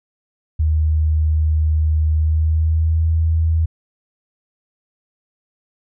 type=tone with pitch glide; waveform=sine; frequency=77.78 to 80.85 Hz; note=D#2 to E2; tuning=0 to -33 cents; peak=-13 dBFS; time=0.59-3.66 s; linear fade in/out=10 ms; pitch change=+67 cents; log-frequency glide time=2.12-3.06 s; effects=none